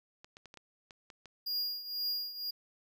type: clicks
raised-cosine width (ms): 0.2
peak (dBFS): -33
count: 8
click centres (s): 0.245 / 0.369 / 0.457 / 0.541 / 0.573 / 0.908 / 1.102 / 1.257
type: tone with tremolo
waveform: square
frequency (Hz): 4840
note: D#8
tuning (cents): -49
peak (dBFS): -31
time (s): 1.46-2.51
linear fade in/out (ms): 10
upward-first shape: triangle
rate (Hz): 2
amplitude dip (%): 80
effects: none